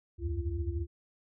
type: tone cluster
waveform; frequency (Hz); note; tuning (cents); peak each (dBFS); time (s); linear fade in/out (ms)
sine; 71.1 / 84.9 / 94.7 / 341.8; C#2 / F2 / F#2 / F4; +45 / -48 / +41 / -37; -34 / -35 / -40 / -40; 0.18-0.87; 50
effects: none